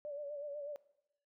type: tone with vibrato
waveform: sine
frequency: 580 Hz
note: D5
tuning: 22 cents flat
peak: -40 dBFS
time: 0.05-0.76 s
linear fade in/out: 0 ms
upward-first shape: sine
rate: 8.1 Hz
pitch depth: 56 cents each way
effects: noise-tail reverb RT60 0.8 s tail -19 dB re dry